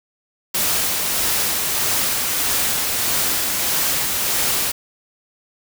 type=noise with tremolo; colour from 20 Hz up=white; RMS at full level=-19 dBFS; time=0.54-4.72 s; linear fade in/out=10 ms; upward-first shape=sine; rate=1.6 Hz; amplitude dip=25%; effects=none

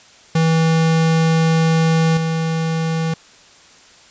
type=tone with level steps; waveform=square; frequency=162.3 Hz; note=E3; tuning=27 cents flat; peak=-13 / -18 dBFS; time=0.35-3.14 s; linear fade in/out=5 ms; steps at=2.17 s; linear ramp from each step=2 ms; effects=white hiss -46 dBFS RMS until 4.1 s + resampled to 16000 Hz

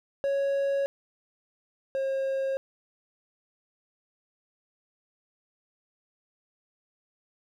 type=tone pair in turn; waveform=triangle; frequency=554.4 / 538 Hz; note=C#5 / C5; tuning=0 / +48 cents; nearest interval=minor second; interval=52 cents; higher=first; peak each=-22 / -24 dBFS; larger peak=first; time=0.24-0.86 / 1.95-2.57 s; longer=neither; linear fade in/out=0 ms; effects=none

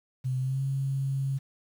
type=tone with pitch glide; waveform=sine; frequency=129 to 135.88 Hz; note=C3 to C#3; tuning=-24 to -34 cents; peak=-26 dBFS; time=0.24-1.39 s; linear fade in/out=20 ms; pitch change=+90 cents; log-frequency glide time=0.39-0.62 s; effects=9-bit

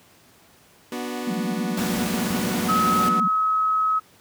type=chord; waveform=sawtooth; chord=B minor; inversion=none; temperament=equal with one note detuned; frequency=244.7 / 293.7 / 370 Hz; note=B3 / D4 / F#4; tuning=-16 / 0 / 0 cents; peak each=-26 / -31 / -30 dBFS; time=0.92-3.2 s; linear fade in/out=2 ms
type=tone with vibrato; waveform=sine; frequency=204 Hz; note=G#3; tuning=31 cents flat; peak=-24 dBFS; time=1.27-3.28 s; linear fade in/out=5 ms; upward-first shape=sine; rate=15 Hz; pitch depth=270 cents each way
type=noise; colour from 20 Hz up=pink; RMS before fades=-29 dBFS; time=1.77-3.09 s; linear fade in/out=5 ms
type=tone; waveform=sine; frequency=1280 Hz; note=D#6; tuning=49 cents sharp; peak=-18 dBFS; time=2.68-4 s; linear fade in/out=20 ms
effects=pink hiss -54 dBFS RMS until 4.2 s + high-pass 100 Hz 12 dB/octave

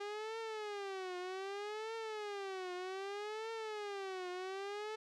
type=tone with vibrato; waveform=sawtooth; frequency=403.5 Hz; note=G#4; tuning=50 cents flat; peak=-37 dBFS; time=0-4.96 s; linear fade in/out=10 ms; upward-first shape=triangle; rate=0.64 Hz; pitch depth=210 cents each way; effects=low-pass 5000 Hz 12 dB/octave

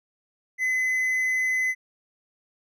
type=tone; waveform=triangle; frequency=2028 Hz; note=B6; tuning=45 cents sharp; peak=-20 dBFS; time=0.58-1.75 s; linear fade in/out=50 ms; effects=none

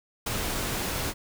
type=noise with ADSR envelope; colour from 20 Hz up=pink; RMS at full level=-28 dBFS; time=0.26-1.14 s; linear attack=8 ms; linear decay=19 ms; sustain=-2 dB; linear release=50 ms; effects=none

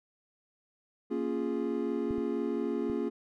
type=chord; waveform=triangle; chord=Bb minor seventh; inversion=none; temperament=equal; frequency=233.1 / 277.2 / 349.2 / 415.3 Hz; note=Bb3 / Db4 / F4 / Ab4; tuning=0 / 0 / 0 / 0 cents; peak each=-33 dBFS; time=1.1-3.1 s; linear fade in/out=20 ms
type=clicks; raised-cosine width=5 ms; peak=-26 / -33 / -31 dBFS; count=3; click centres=2.108 / 2.181 / 2.899 s
effects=none

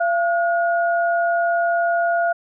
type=tone pair together; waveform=sine; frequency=684 / 1441.4 Hz; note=F5 / F#6; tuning=-36 / -46 cents; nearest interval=octave + minor second; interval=1290 cents; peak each=-17 / -23 dBFS; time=0-2.33 s; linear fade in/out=10 ms; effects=none

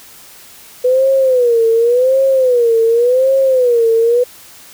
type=tone with vibrato; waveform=sine; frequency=493.9 Hz; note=B4; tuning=in tune; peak=-8 dBFS; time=0.84-4.24 s; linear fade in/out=10 ms; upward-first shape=sine; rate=0.89 Hz; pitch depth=150 cents each way; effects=white hiss -39 dBFS RMS until 4.73 s

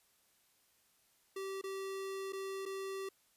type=tone with dropouts; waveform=square; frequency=387.3 Hz; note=G4; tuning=21 cents flat; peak=-40 dBFS; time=1.36-3.09 s; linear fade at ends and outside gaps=5 ms; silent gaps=1.614-1.638 / 2.324-2.331 / 2.655-2.66 s; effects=white hiss -72 dBFS RMS until 3.36 s + resampled to 32000 Hz

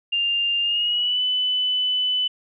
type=tone with pitch glide; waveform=sine; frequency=2799 to 3000 Hz; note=F7 to F#7; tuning=+3 to +23 cents; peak=-19 dBFS; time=0.12-2.28 s; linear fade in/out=10 ms; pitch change=+120 cents; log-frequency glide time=0.61-1.22 s; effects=none

